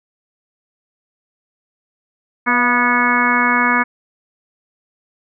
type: harmonic tone with a mistuned harmonic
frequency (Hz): 244.3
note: B3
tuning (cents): -19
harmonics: 1 / 2 / 3 / 4 / 5 / 6 / 7 / 8 / 9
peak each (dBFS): -20 / -29 / -28 / -19 / -19 / -21 / -19 / -30 / -19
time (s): 2.46-3.84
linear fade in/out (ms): 20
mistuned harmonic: 3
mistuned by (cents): -61
effects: none